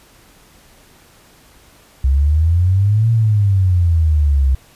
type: exponential two-way sweep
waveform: sine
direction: up then down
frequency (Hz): 65 to 115.6 to 65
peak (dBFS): -10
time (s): 2.04-4.55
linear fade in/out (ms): 5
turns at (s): 3.11
effects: pink hiss -48 dBFS RMS until 4.75 s + resampled to 32000 Hz